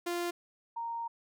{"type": "tone pair in turn", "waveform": ["sawtooth", "sine"], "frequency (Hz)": [347.7, 928.2], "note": ["F4", "A#5"], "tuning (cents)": [-8, -8], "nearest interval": "octave + perfect fourth", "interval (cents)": 1700, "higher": "second", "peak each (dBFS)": [-28, -34], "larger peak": "first", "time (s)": [[0.06, 0.31], [0.76, 1.08]], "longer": "second", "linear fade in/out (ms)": 10, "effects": []}